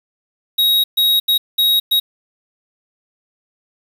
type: tone bursts at uneven times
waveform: square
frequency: 3796 Hz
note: A#7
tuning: 31 cents sharp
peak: -12 dBFS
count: 5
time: 0.58-0.84 / 0.97-1.2 / 1.28-1.38 / 1.58-1.8 / 1.91-2 s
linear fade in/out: 10 ms
effects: 7-bit